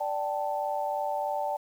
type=chord; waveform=sine; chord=D suspended fourth; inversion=none; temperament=equal with one note detuned; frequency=587.3 / 776.8 / 880 Hz; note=D5 / G5 / A5; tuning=0 / -16 / 0 cents; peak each=-32 dBFS; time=0-1.57 s; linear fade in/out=10 ms; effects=9-bit